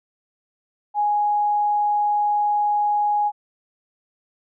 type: tone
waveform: sine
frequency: 830.6 Hz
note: G#5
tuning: in tune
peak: -17 dBFS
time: 0.94-3.32 s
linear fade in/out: 50 ms
effects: none